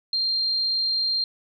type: tone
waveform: sine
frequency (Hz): 4186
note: C8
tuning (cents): 0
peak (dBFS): -21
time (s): 0.13-1.24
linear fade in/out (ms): 2
effects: none